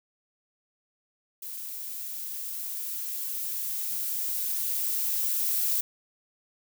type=noise with level ramp; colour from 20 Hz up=violet; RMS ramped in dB=-38 to -26 dBFS; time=1.42-5.81 s; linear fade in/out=5 ms; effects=none